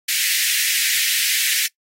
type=high-pass noise; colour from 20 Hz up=pink; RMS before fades=-20 dBFS; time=0.08-1.67 s; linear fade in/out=10 ms; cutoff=1800 Hz; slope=48 dB/octave; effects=noise-tail reverb RT60 0.1 s tail -20 dB re dry + AAC 48 kbps